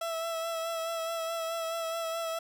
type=tone with vibrato; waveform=30% pulse; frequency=660 Hz; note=E5; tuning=2 cents sharp; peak=-29 dBFS; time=0.01-2.39 s; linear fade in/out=5 ms; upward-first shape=sine; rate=4.7 Hz; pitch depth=25 cents each way; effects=10-bit